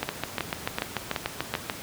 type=two click trains; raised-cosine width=0.3 ms; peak=-10 / -10 dBFS; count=12 / 5; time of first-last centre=0.09-1.698 / 0.03-1.539 s; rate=6.84 / 2.65 Hz; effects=pink hiss -39 dBFS RMS until 1.82 s + high-pass 80 Hz 12 dB/octave